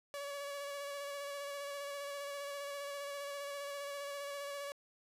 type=tone with vibrato; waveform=sawtooth; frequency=567 Hz; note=C#5; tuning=39 cents sharp; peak=-37 dBFS; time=0.14-4.72 s; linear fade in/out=0 ms; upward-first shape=square; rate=15 Hz; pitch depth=17 cents each way; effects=resampled to 32000 Hz + 13-bit